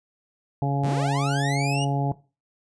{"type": "harmonic tone", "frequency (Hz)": 140, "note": "C#3", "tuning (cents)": 18, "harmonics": [1, 2, 3, 4, 5, 6], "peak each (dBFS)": [-22, -30, -34, -37, -31, -32], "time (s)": [0.62, 2.12], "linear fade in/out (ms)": 2}
{"type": "linear sweep", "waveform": "sawtooth", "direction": "up", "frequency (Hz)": [73.42, 2932], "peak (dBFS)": -26, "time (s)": [0.83, 1.85], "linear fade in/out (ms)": 10}
{"effects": ["noise-tail reverb RT60 0.3 s tail -17 dB re dry", "resampled to 22050 Hz"]}